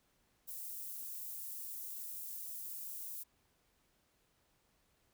white high-pass noise, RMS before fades -45 dBFS, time 0.47-3.24 s, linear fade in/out 20 ms, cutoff 12000 Hz, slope 12 dB/octave, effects pink hiss -75 dBFS RMS until 5.13 s

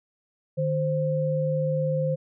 sine tone pair together, 152.73 / 523.3 Hz, D#3 / C5, -32 / 0 cents, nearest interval octave + major sixth, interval 2132 cents, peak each -25 dBFS, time 0.57-2.16 s, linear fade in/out 20 ms, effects none

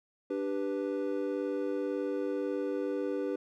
triangle chord, G major, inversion second, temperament equal, 293.7 / 392 / 493.9 Hz, D4 / G4 / B4, 0 / 0 / 0 cents, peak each -33 dBFS, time 0.3-3.36 s, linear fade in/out 5 ms, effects none

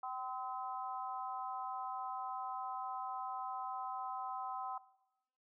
harmonic tone, 256.5 Hz, C4, 34 cents flat, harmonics 3 / 4 / 5, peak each -42 / -44 / -46 dBFS, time 0.03-4.78 s, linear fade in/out 5 ms, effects noise-tail reverb RT60 0.9 s tail -18 dB re dry

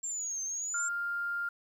sine exponential two-way sweep, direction down then up, 7430 to 6250 to 7430 Hz, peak -33 dBFS, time 0.03-0.89 s, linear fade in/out 10 ms, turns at 0.42 s
sine tone, 1400 Hz, F6, 4 cents sharp, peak -31 dBFS, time 0.74-1.49 s, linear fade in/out 5 ms
effects 10-bit

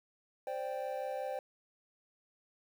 triangle chord, C suspended second, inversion none, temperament just, 523.3 / 588.7 / 784.9 Hz, C5 / D5 / G5, 0 / +4 / +2 cents, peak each -37 / -39 / -39 dBFS, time 0.47-1.39 s, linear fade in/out 2 ms, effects 10-bit

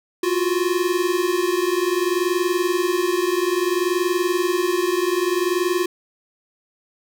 square tone pair together, 346.9 / 367.5 Hz, F4 / F#4, -12 / -12 cents, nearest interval minor second, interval 100 cents, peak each -22 dBFS, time 0.23-5.86 s, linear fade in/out 5 ms, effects none

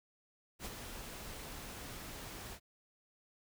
pink noise with ADSR envelope, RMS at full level -42 dBFS, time 0.59-2.6 s, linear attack 63 ms, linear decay 39 ms, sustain -5 dB, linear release 70 ms, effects none

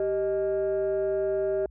sine tone pair together, 389.2 / 622.3 Hz, G4 / D#5, -12 / 0 cents, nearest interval minor sixth, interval 812 cents, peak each -24 / -26 dBFS, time 0-1.66 s, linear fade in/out 2 ms, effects tanh soft clip ceiling -20 dBFS + added 60 Hz sine -47 dBFS peak until 1.7 s

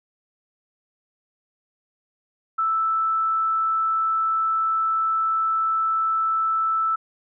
sine tone, 1318.5 Hz, E6, in tune, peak -19 dBFS, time 2.58-6.96 s, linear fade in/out 10 ms, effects none

